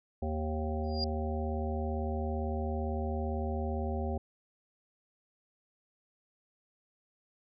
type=harmonic tone; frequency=77.78 Hz; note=D#2; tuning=in tune; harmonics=1 / 3 / 5 / 7 / 9 / 10; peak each=-33 / -38 / -40 / -41 / -43 / -43 dBFS; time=0.22-4.18 s; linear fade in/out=5 ms
type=tone with exponential growth; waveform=sine; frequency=4812 Hz; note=D8; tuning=41 cents sharp; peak=-28 dBFS; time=0.84-1.04 s; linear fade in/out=1 ms; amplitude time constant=43 ms
effects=none